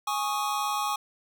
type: chord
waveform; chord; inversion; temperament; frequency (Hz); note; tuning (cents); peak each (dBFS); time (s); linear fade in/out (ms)
square; Ab suspended fourth; none; just; 830.6 / 1107.5 / 1245.9; Ab5 / Db6 / Eb6; 0 / -2 / +2; -31 / -31 / -34; 0.07-0.96; 5
effects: none